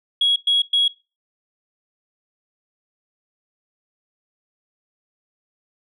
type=tone bursts; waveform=sine; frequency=3322 Hz; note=G#7; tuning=in tune; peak=-13 dBFS; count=3; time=0.21-0.88 s; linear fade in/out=5 ms; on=150 ms; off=110 ms; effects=noise-tail reverb RT60 0.3 s tail -21 dB re dry + tanh soft clip ceiling -10 dBFS

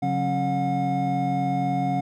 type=tone cluster; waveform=triangle; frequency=139.3 / 183 / 272.5 / 722 Hz; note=C#3 / F#3 / C#4 / F#5; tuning=+9 / -19 / -29 / -43 cents; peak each=-26 / -27 / -26 / -23 dBFS; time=0.02-2.01 s; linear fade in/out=10 ms; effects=none

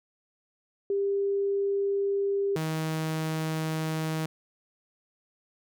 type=tone pair in turn; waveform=sine / sawtooth; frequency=398 / 158.45 Hz; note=G4 / D#3; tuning=+26 / +32 cents; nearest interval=octave + major third; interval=1594 cents; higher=first; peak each=-24 dBFS; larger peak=neither; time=0.9-2.56 / 2.56-4.26 s; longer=second; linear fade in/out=2 ms; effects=none

